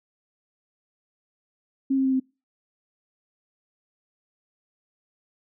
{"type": "tone with pitch steps", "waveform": "sine", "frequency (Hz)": [269.2, 266.6, 264, 261.4], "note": ["C4", "C4", "C4", "C4"], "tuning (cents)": [49, 33, 16, -1], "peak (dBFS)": -19, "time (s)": [1.9, 2.2], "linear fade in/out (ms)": 10, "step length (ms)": 75, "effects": ["noise-tail reverb RT60 0.3 s tail -26 dB re dry"]}